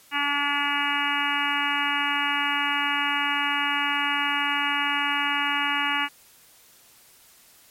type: harmonic tone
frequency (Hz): 286.7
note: D4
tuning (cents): -42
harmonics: 1 / 3 / 4 / 5 / 6 / 7 / 8 / 9 / 10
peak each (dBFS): -35 / -30 / -30 / -31 / -30 / -31 / -30 / -34 / -29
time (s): 0.11-6.09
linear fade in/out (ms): 50
effects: white hiss -54 dBFS RMS until 7.7 s + MP3 64 kbps